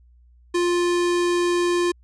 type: tone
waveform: square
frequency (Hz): 350.4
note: F4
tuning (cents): +6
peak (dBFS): -19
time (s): 0.54-1.92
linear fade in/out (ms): 10
effects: added 60 Hz sine -50 dBFS peak until 2.03 s + resampled to 22050 Hz